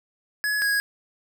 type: tone pair in turn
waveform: square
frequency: 1690 / 1654.3 Hz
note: G#6 / G#6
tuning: +30 / -7 cents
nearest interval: unison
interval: 37 cents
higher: first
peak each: -23 / -21 dBFS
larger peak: second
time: 0.44-0.62 / 0.62-0.8 s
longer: neither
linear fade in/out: 0 ms
effects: none